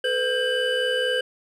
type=tone cluster; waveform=triangle; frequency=439.9 / 504 / 1593 / 2986 Hz; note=A4 / B4 / G6 / F#7; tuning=0 / +35 / +27 / +15 cents; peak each=-29 / -22 / -25 / -26 dBFS; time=0.04-1.21 s; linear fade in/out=5 ms; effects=none